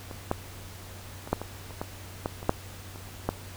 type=clicks; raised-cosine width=1 ms; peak=-25 / -11 / -25 / -9 / -20 / -29 / -17 / -14 / -25 / -7 / -29 / -11 dBFS; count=12; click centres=0.112 / 0.314 / 1.275 / 1.33 / 1.416 / 1.707 / 1.815 / 2.259 / 2.429 / 2.494 / 2.959 / 3.29 s; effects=added 94 Hz sine -44 dBFS peak until 3.56 s + pink hiss -46 dBFS RMS until 3.56 s